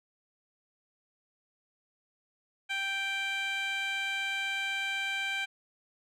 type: tone with band-pass filter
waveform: 15% pulse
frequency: 784 Hz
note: G5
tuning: in tune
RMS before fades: -33 dBFS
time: 2.69-5.46 s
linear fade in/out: 20 ms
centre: 2400 Hz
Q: 1.3
effects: none